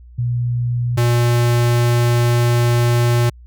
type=tone pair in turn; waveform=sine / square; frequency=121 / 119.75 Hz; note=B2 / A#2; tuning=-35 / +47 cents; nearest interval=unison; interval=18 cents; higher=first; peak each=-16 / -13 dBFS; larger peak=second; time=0.18-0.97 / 0.97-3.3 s; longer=second; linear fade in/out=10 ms; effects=added 60 Hz sine -38 dBFS peak until 3.46 s